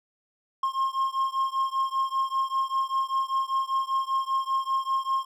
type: beating tone pair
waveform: triangle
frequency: 1067 / 1072.1 Hz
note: C6 / C6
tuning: +34 / +42 cents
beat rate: 5.1 Hz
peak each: -25 / -26 dBFS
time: 0.63-5.25 s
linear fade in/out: 5 ms
effects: none